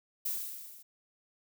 violet noise with level ramp, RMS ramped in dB -32 to -54 dBFS, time 0.25-0.83 s, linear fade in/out 10 ms, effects none

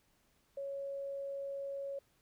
sine tone, 554.4 Hz, C#5, in tune, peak -38 dBFS, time 0.57-1.99 s, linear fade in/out 5 ms, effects pink hiss -73 dBFS RMS until 2.21 s

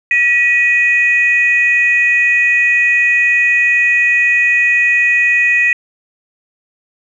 sine tone pair together, 1928.5 / 2489 Hz, B6 / D#7, -42 / 0 cents, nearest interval major third, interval 442 cents, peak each -11 dBFS, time 0.11-5.73 s, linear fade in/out 2 ms, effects tanh soft clip ceiling -1 dBFS

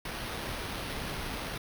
pink noise with sample-and-hold, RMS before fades -37 dBFS, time 0.05-1.58 s, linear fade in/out 5 ms, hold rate 7350 Hz, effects none

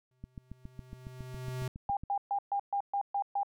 square tone with exponential growth, 127.7 Hz, C3, 42 cents flat, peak -33 dBFS, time 0.11-1.68 s, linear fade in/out 2 ms, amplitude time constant 340 ms
click train, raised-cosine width 5 ms, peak -30 dBFS, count 14, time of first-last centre 0.24-2.036 s, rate 7.24 Hz
sine tone bursts, 803 Hz, G5, 41 cents sharp, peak -28 dBFS, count 8, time 1.89-3.432 s, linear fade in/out 2 ms, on 79 ms, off 130 ms
effects none

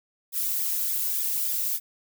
violet noise with flanger, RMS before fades -27 dBFS, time 0.32-1.8 s, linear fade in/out 50 ms, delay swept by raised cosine 0.68 to 2.58 ms, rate 3.4 Hz, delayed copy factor -0.95, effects none

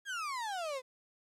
35% pulse exponential sweep, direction down, 1671 to 495.8 Hz, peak -34 dBFS, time 0.05-0.82 s, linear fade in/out 50 ms, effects low-pass 9000 Hz 12 dB/octave + 12-bit

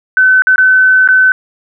sine tone with dropouts, 1518 Hz, F#6, 44 cents sharp, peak -4 dBFS, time 0.17-1.32 s, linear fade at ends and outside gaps 1 ms, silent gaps 0.421-0.47 / 0.559-0.581 / 1.076-1.087 s, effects none

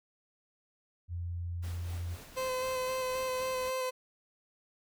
sine tone, 86.6 Hz, F2, 14 cents flat, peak -34 dBFS, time 1.08-2.18 s, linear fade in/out 50 ms
pink noise with tremolo, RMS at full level -49 dBFS, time 1.62-3.71 s, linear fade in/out 20 ms, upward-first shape sine, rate 4 Hz, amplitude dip 40%
30% pulse tone with vibrato, 515 Hz, C5, 28 cents flat, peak -29 dBFS, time 2.36-3.91 s, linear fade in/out 20 ms, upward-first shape square, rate 3.8 Hz, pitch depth 13 cents each way
effects none

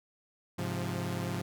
sawtooth chord, F minor, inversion first, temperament equal with one note detuned, 103.83 / 132.56 / 174.61 Hz, Ab2 / C3 / F3, 0 / +23 / 0 cents, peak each -33 / -34 / -32 dBFS, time 0.58-1.42 s, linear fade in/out 10 ms, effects none

